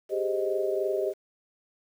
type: chord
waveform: sine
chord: Ab major seventh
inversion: third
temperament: equal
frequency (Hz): 392 / 415.3 / 523.3 / 622.3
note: G4 / Ab4 / C5 / Eb5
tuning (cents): 0 / 0 / 0 / 0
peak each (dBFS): -28 / -34 / -33 / -30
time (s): 0.09-1.14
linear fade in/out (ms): 50
effects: 9-bit